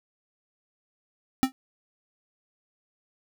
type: tone with exponential decay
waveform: square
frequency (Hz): 262.8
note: C4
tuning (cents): +8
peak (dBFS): -14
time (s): 1.43-1.52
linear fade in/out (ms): 0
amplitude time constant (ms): 18
effects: none